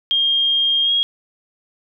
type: tone with pitch glide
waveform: sine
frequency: 3221 to 3279 Hz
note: G7 to G#7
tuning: +46 to -23 cents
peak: -14 dBFS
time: 0.11-1.03 s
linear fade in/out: 0 ms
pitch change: +31 cents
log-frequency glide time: 0.83-0.91 s
effects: none

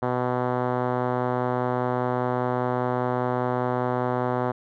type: tone with low-pass filter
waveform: 5% pulse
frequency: 125 Hz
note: B2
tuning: 21 cents sharp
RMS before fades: -25 dBFS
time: 0.02-4.52 s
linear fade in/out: 10 ms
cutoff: 930 Hz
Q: 0.82
effects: none

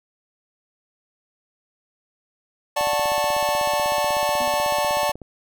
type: chord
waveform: square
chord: D major seventh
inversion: none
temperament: just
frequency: 587.3 / 734.2 / 881 / 1101.2 Hz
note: D5 / F#5 / A5 / C#6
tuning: 0 / -14 / +2 / -12 cents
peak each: -24 / -28 / -25 / -29 dBFS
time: 2.76-5.12 s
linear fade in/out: 10 ms
type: click train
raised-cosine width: 2 ms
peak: -24 dBFS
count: 40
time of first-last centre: 2.81-5.217 s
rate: 16.2 Hz
type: tone with exponential decay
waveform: sine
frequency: 246.9 Hz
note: B3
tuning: in tune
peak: -29 dBFS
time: 4.4-4.69 s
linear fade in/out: 5 ms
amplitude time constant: 63 ms
effects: none

